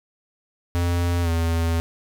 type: tone with pitch glide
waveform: square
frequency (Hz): 86.8 to 83.02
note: F2 to E2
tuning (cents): -10 to +13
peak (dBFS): -20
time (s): 0.75-1.8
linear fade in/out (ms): 0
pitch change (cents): -77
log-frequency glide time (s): 1.22-1.29
effects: none